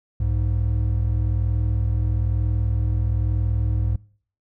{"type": "tone pair together", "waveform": "triangle", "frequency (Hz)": [62.78, 103.83], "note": ["B1", "G#2"], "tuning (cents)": [29, 0], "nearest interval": "major sixth", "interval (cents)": 871, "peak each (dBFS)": -20, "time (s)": [0.2, 3.96], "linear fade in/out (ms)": 5, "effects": ["noise-tail reverb RT60 0.5 s tail -23 dB re dry"]}